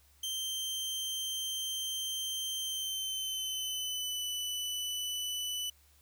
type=tone with pitch glide; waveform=sawtooth; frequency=3136 to 2984 Hz; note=G7 to F#7; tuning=0 to +14 cents; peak=-31 dBFS; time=0.23-5.7 s; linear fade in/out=5 ms; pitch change=-86 cents; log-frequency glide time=2.59-4.24 s; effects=added 71 Hz sine -64 dBFS peak until 6.01 s + white hiss -66 dBFS RMS until 6.01 s